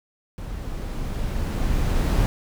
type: noise with level ramp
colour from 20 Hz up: brown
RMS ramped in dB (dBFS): -33 to -18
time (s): 0.38-2.26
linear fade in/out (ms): 0
effects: none